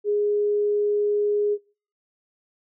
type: tone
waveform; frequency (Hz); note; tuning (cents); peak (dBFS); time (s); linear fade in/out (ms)
sine; 414.2; G#4; -5; -19; 0.04-1.58; 50
effects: noise-tail reverb RT60 0.4 s tail -23 dB re dry